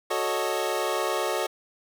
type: chord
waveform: 25% pulse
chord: D# half-diminished seventh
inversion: first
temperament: equal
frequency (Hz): 370 / 440 / 554.4 / 622.3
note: F#4 / A4 / C#5 / D#5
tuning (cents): 0 / 0 / 0 / 0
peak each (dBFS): -27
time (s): 0.1-1.47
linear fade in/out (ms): 10
effects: none